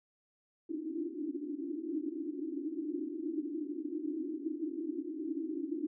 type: band-pass noise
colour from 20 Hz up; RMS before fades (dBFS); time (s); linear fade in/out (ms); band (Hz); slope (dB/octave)
white; -38; 0.69-5.87; 5; 280 to 340; 96
effects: none